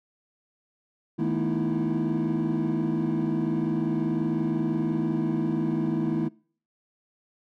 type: tone cluster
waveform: triangle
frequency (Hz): 157.8 / 216.4 / 242.1 / 311.6 / 332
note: D#3 / A3 / B3 / D#4 / E4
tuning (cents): +25 / -29 / -34 / +3 / +12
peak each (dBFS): -27 / -27 / -28 / -29 / -26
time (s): 1.18-6.29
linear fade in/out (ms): 20
effects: noise-tail reverb RT60 0.5 s tail -26 dB re dry + tanh soft clip ceiling -16 dBFS